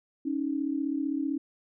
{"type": "tone pair together", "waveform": "sine", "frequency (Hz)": [276.6, 312.2], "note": ["C#4", "D#4"], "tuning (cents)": [-4, 6], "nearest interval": "major second", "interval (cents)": 210, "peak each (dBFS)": [-29, -31], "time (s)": [0.25, 1.38], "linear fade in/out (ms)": 10, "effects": []}